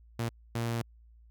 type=tone bursts at uneven times; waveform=sawtooth; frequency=116.54 Hz; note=A#2; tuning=in tune; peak=-26 dBFS; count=2; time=0.19-0.29 / 0.55-0.82 s; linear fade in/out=5 ms; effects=added 57 Hz sine -54 dBFS peak until 1.3 s